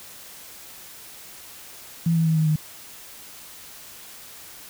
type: tone with pitch steps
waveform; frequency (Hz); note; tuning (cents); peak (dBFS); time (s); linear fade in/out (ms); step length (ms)
sine; 166.6 / 163.45 / 160.37 / 157.34 / 154.37; E3 / E3 / E3 / D#3 / D#3; +19 / -14 / -47 / +20 / -13; -17; 2.06-2.56; 5; 100
effects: white hiss -43 dBFS RMS until 4.69 s